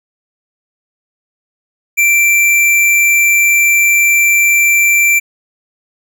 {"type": "tone", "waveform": "square", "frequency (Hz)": 2349, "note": "D7", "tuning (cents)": 0, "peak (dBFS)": -8, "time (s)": [1.97, 5.2], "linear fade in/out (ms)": 20, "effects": []}